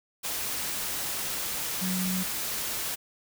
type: tone in noise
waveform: sine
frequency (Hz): 185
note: F#3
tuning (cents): 0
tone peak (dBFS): -28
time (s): 1.81-2.24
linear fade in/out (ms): 20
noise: white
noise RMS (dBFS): -32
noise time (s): 0.23-2.96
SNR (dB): +1
effects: none